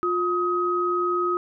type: tone pair together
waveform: sine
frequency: 354.4 / 1263 Hz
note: F4 / D#6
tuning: +25 / +26 cents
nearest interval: octave + minor seventh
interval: 2201 cents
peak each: -24 / -23 dBFS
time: 0.03-1.37 s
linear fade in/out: 0 ms
effects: none